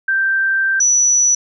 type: tone pair in turn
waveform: sine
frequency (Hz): 1568 / 5920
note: G6 / F#8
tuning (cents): 0 / 0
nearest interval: octave + major seventh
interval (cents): 2300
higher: second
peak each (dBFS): -13 / -10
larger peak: second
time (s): 0.08-0.8 / 0.8-1.35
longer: first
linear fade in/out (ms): 5
effects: none